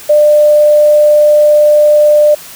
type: tone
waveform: sine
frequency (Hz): 597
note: D5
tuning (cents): +28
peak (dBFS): -3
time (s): 0.09-2.35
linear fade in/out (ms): 10
effects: white hiss -31 dBFS RMS until 2.55 s